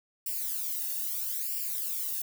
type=noise with flanger; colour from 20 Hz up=violet; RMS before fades=-33 dBFS; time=0.26-2.22 s; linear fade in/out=5 ms; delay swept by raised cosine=0.39 to 1.11 ms; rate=0.77 Hz; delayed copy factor=+0.9; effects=none